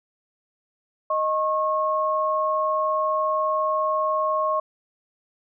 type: tone pair together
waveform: sine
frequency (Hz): 622.3 / 1087.9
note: D#5 / C#6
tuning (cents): 0 / -33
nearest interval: minor seventh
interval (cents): 967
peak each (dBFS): -24 / -22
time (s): 1.1-4.6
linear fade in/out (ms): 5
effects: none